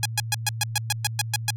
5% pulse tone bursts, 830.6 Hz, G#5, in tune, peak -8 dBFS, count 11, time 0.03-1.505 s, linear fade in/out 2 ms, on 25 ms, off 120 ms, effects added 113 Hz sine -29 dBFS peak until 1.56 s

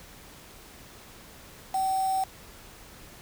sine tone with quantisation, 764 Hz, G5, 45 cents flat, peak -24 dBFS, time 1.74-2.24 s, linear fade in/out 5 ms, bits 6, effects pink hiss -49 dBFS RMS until 3.21 s

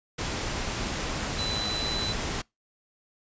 sine tone in noise, 3995 Hz, B7, 19 cents sharp, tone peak -30 dBFS, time 1.38-2.13 s, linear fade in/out 10 ms, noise pink, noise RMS -31 dBFS, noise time 0.18-2.42 s, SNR -2 dB, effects noise-tail reverb RT60 0.2 s tail -25 dB re dry + resampled to 16000 Hz

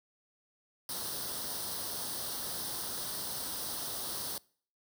white noise with comb filter, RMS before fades -38 dBFS, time 0.89-4.38 s, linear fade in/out 2 ms, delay 0.21 ms, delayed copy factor +0.75, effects noise-tail reverb RT60 0.5 s tail -24 dB re dry + high-pass 60 Hz 12 dB/octave

